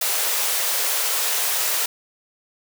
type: high-pass noise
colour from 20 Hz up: white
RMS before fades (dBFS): -22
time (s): 0.01-1.86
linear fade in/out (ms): 5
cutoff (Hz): 410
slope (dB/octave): 48
effects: none